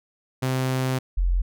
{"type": "tone pair in turn", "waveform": ["sawtooth", "sine"], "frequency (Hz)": [130, 44.04], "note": ["C3", "F1"], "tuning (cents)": [-11, 15], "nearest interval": "octave + perfect fifth", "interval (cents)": 1874, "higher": "first", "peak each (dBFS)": -18, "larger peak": "neither", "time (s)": [[0.42, 0.99], [1.17, 1.42]], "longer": "first", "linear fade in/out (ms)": 10, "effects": []}